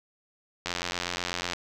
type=click train; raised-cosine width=0.2 ms; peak=-12 dBFS; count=78; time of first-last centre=0.66-1.534 s; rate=88.1 Hz; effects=none